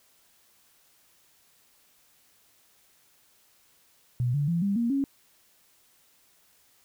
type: tone with pitch steps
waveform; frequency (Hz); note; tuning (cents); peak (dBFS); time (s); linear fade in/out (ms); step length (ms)
sine; 122.8 / 144.36 / 169.7 / 199.49 / 234.5 / 275.7; B2 / D3 / F3 / G3 / A#3 / C#4; -9 / -29 / -49 / +31 / +11 / -9; -23; 4.2-5.04; 0; 140
effects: white hiss -63 dBFS RMS until 6.84 s